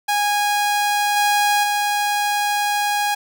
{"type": "tone with level steps", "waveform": "sawtooth", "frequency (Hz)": 824, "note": "G#5", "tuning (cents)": -14, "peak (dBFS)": [-13, -11, -14], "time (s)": [0.08, 3.15], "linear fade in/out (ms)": 10, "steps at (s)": [1.16, 1.63], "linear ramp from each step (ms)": 10, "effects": []}